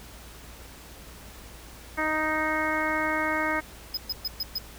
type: harmonic tone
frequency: 311.1 Hz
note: D#4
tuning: in tune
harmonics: 1 / 2 / 3 / 4 / 5 / 6 / 7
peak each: -32 / -32 / -32 / -32 / -32 / -32 / -32 dBFS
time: 1.97-3.61 s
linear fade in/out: 20 ms
type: tone bursts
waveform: square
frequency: 5050 Hz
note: D#8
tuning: 25 cents sharp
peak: -27 dBFS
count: 5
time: 3.94-4.585 s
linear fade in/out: 5 ms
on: 33 ms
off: 120 ms
effects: added 58 Hz sine -47 dBFS peak until 4.78 s + pink hiss -47 dBFS RMS until 4.78 s